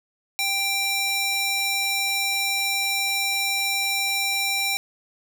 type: tone with high-pass filter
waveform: square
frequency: 787 Hz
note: G5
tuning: 7 cents sharp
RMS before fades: -24 dBFS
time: 0.39-4.77 s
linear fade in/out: 0 ms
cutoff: 2200 Hz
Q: 0.89
effects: none